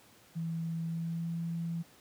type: tone with pitch glide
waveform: sine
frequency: 164.81 to 167.5 Hz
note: E3 to E3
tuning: 0 to +28 cents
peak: -32 dBFS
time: 0.35-1.83 s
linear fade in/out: 20 ms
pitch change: +28 cents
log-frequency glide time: 0.86-1.29 s
effects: pink hiss -60 dBFS RMS until 2 s + high-pass 100 Hz 12 dB/octave